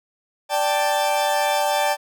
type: chord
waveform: 40% pulse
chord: D suspended fourth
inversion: none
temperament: equal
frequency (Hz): 587.3 / 784 / 880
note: D5 / G5 / A5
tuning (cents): 0 / 0 / 0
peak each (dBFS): -22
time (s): 0.49-1.97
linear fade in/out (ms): 50
effects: none